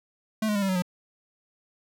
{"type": "tone with pitch steps", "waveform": "square", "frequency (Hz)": [217.9, 209.6, 201.7, 194.01, 186.65, 179.56], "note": ["A3", "G#3", "G3", "G3", "F#3", "F3"], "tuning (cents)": [-17, 16, 50, -18, 15, 48], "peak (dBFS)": -24, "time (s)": [0.42, 0.822], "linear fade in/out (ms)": 5, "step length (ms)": 67, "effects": []}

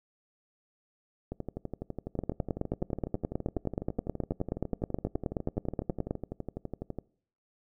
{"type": "two click trains", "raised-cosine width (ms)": 2, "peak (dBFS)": [-22, -16], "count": [69, 38], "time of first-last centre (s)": [[1.32, 6.987], [2.19, 6.109]], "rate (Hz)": [12, 9.44], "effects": ["noise-tail reverb RT60 0.6 s tail -25 dB re dry"]}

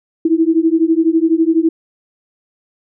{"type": "beating tone pair", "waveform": "sine", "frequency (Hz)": [320, 332], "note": ["D#4", "E4"], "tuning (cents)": [49, 12], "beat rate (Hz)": 12, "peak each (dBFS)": -13, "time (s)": [0.25, 1.69], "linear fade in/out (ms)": 5, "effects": []}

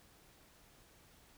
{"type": "silence", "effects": ["pink hiss -64 dBFS RMS until 1.37 s"]}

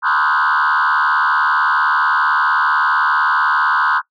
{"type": "tone with frequency modulation", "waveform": "sine", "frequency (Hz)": 1258, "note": "D#6", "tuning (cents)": 19, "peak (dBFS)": -10, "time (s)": [0.02, 4.02], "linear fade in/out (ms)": 50, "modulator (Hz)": 75.6, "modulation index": 4.1, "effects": ["noise-tail reverb RT60 0.1 s tail -21 dB re dry", "tanh soft clip ceiling -10 dBFS"]}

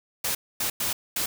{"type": "noise bursts at uneven times", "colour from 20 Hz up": "white", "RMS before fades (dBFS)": -27, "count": 4, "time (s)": [[0.24, 0.35], [0.6, 0.7], [0.8, 0.93], [1.16, 1.26]], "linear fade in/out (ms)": 5, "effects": []}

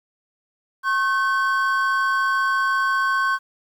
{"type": "tone pair together", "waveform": "triangle", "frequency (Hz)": [1086, 1531.5], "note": ["C#6", "G6"], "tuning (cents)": [-36, -41], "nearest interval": "tritone", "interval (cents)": 595, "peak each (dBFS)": -19, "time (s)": [0.83, 3.39], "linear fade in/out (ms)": 50, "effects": ["9-bit"]}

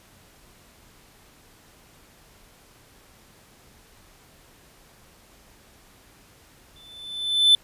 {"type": "tone with exponential growth", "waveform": "triangle", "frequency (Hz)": 3520, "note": "A7", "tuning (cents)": 0, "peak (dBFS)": -9, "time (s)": [6.76, 7.55], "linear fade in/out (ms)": 1, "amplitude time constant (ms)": 170, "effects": ["pink hiss -54 dBFS RMS until 7.63 s", "resampled to 32000 Hz"]}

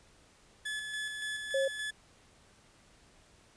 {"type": "tone with tremolo", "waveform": "30% pulse", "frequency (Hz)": 1718, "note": "A6", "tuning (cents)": -42, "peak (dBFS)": -32, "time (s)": [0.65, 1.91], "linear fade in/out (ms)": 10, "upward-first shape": "square", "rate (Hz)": 3.5, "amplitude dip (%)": 35}
{"type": "tone", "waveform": "sine", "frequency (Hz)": 541, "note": "C#5", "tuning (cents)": -42, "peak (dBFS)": -27, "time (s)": [1.54, 1.68], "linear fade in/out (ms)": 5}
{"effects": ["pink hiss -62 dBFS RMS until 3.56 s", "resampled to 22050 Hz"]}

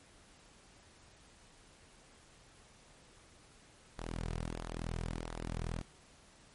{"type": "tone with flanger", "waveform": "sawtooth", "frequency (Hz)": 41.2, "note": "E1", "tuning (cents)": 0, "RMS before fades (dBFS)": -40, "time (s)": [3.98, 5.82], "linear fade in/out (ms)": 10, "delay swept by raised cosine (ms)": [0.36, 3.66], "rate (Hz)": 1.5, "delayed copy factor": -0.55, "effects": ["pink hiss -61 dBFS RMS until 6.54 s", "MP3 48 kbps"]}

